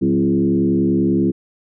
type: tone with frequency modulation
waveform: sine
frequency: 261.6 Hz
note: C4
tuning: in tune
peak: -13 dBFS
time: 0.01-1.32 s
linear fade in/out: 20 ms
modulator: 70.6 Hz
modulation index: 1.5
effects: none